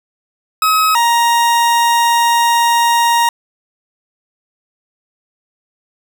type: tone pair in turn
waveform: 40% pulse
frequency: 1276 / 938 Hz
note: D#6 / A#5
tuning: +43 / +11 cents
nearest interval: perfect fourth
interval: 532 cents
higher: first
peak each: -9 dBFS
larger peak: neither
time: 0.62-0.95 / 0.95-3.29 s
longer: second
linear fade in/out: 2 ms
effects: none